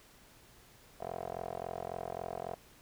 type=tone with band-pass filter; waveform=15% pulse; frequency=43.65 Hz; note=F1; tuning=in tune; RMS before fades=-41 dBFS; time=1-2.55 s; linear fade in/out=10 ms; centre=650 Hz; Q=4.7; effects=pink hiss -60 dBFS RMS until 2.81 s